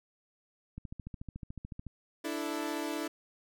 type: click train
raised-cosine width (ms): 5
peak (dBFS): -29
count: 16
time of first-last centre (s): 0.78-1.867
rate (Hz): 13.8
type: chord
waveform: sawtooth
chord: D suspended second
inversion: none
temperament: equal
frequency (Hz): 293.7 / 329.6 / 440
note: D4 / E4 / A4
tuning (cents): 0 / 0 / 0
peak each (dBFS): -33 / -33 / -38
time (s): 2.24-3.08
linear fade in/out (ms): 10
effects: none